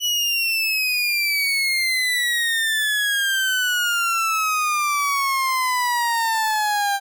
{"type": "exponential sweep", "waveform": "30% pulse", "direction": "down", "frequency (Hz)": [2960, 790], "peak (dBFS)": -16, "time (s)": [0, 7], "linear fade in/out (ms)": 50, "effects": []}